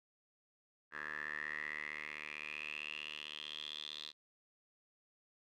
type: tone with band-pass filter sweep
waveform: 10% pulse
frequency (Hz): 75.5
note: D2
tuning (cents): +48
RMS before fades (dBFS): -45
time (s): 0.91-4.13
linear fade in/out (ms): 50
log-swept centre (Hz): 1600 to 3800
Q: 9.5
effects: none